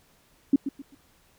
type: tone with echo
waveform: sine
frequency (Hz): 277.2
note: C#4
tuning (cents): 0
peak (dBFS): -14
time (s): 0.53-0.56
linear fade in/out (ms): 5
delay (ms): 130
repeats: 3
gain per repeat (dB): -11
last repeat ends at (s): 0.95
effects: pink hiss -62 dBFS RMS until 1.38 s